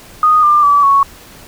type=tone with pitch steps; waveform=sine; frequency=1238 / 1193.8 / 1151.1 / 1110 Hz; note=D#6 / D6 / D6 / C#6; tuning=-9 / +28 / -35 / +2 cents; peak=-6 dBFS; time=0.23-1.03 s; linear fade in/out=2 ms; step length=200 ms; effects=pink hiss -38 dBFS RMS until 1.47 s